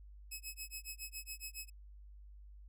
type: tone with tremolo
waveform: 10% pulse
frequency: 2568 Hz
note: E7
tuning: 46 cents flat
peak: -33 dBFS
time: 0.31-1.7 s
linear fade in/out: 10 ms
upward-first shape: sine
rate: 7.2 Hz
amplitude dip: 100%
effects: added 50 Hz sine -52 dBFS peak until 2.68 s